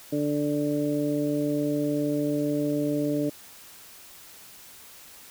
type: harmonic tone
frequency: 146.83 Hz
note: D3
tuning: in tune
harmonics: 1 / 2 / 3 / 4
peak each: -33 / -25 / -32 / -31 dBFS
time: 0.12-3.3 s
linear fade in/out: 10 ms
effects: white hiss -48 dBFS RMS until 5.3 s